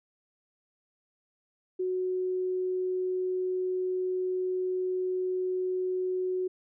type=tone; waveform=sine; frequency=368.8 Hz; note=F#4; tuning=6 cents flat; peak=-27 dBFS; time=1.79-6.48 s; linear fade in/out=10 ms; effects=none

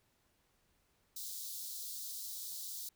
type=high-pass noise; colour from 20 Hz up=white; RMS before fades=-44 dBFS; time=1.16-2.89 s; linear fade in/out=5 ms; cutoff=3700 Hz; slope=48 dB/octave; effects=pink hiss -75 dBFS RMS until 2.95 s

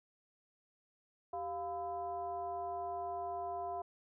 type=tone with frequency modulation; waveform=sine; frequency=698.5 Hz; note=F5; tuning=in tune; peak=-37 dBFS; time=1.33-3.82 s; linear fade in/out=5 ms; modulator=308 Hz; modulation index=0.81; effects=none

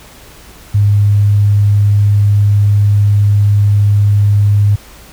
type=tone; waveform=sine; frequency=102.5 Hz; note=G#2; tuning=22 cents flat; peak=-6 dBFS; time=0.74-4.76 s; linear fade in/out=10 ms; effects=added 55 Hz sine -41 dBFS peak until 5.12 s + pink hiss -38 dBFS RMS until 5.12 s

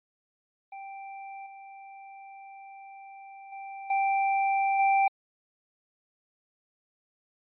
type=tone with level steps; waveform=square; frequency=784 Hz; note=G5; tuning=in tune; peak=-40 / -45 / -39 / -24 / -21 dBFS; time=0.72-5.08 s; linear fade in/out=5 ms; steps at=1.46 / 3.52 / 3.9 / 4.79 s; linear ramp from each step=5 ms; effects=resampled to 8000 Hz

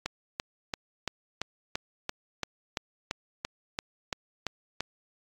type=click train; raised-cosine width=0.2 ms; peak=-13 dBFS; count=15; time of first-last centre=0.06-4.806 s; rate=2.95 Hz; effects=AAC 64 kbps

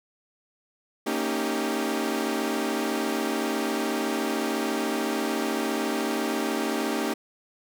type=chord; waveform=sawtooth; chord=Eb dominant seventh; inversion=second; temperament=equal with one note detuned; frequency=229.3 / 277.2 / 311.1 / 392 Hz; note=Bb3 / Db4 / Eb4 / G4; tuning=-28 / 0 / 0 / 0 cents; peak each=-27 dBFS; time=1.06-7.14 s; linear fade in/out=10 ms; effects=none

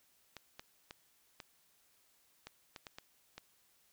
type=clicks; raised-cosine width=0.2 ms; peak=-29 dBFS; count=9; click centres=0.367 / 0.595 / 0.909 / 1.402 / 2.47 / 2.762 / 2.868 / 2.985 / 3.38 s; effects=white hiss -71 dBFS RMS until 3.92 s

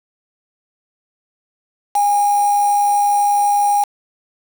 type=tone with quantisation; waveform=sine; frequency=818 Hz; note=G#5; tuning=26 cents flat; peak=-12 dBFS; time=1.95-3.84 s; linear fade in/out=5 ms; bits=4; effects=none

